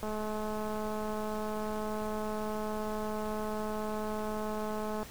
click train, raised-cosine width 1 ms, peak -24 dBFS, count 1071, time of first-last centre 0.03-5.03 s, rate 214 Hz, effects added 60 Hz sine -54 dBFS peak until 5.1 s + pink hiss -49 dBFS RMS until 5.1 s

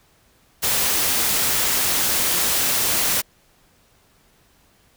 white noise, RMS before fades -20 dBFS, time 0.62-3.22 s, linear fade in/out 20 ms, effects pink hiss -58 dBFS RMS until 4.96 s

